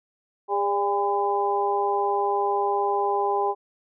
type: harmonic tone with a mistuned harmonic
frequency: 202.1 Hz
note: G#3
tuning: 47 cents flat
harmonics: 2 / 3 / 4 / 5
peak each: -25 / -34 / -24 / -28 dBFS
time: 0.48-3.55 s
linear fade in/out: 50 ms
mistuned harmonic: 3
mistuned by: -60 cents
effects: none